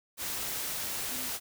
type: tone in noise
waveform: sine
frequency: 254.4 Hz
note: C4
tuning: 48 cents flat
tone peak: -44 dBFS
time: 1.09-1.31 s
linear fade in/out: 50 ms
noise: white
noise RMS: -35 dBFS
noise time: 0.17-1.4 s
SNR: -12 dB
effects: none